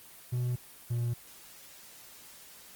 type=tone pair in turn; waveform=triangle; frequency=123.47 / 119.24 Hz; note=B2 / A#2; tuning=0 / +40 cents; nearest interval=minor second; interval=60 cents; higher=first; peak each=-26 dBFS; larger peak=neither; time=0.32-0.56 / 0.9-1.14 s; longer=neither; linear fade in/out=10 ms; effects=white hiss -52 dBFS RMS until 2.75 s + Opus 24 kbps